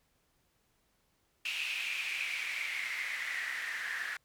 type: noise with band-pass filter sweep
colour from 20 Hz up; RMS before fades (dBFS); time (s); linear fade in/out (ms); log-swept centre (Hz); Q
white; -37; 1.45-4.17; 5; 2700 to 1700; 7.6
effects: pink hiss -74 dBFS RMS until 4.24 s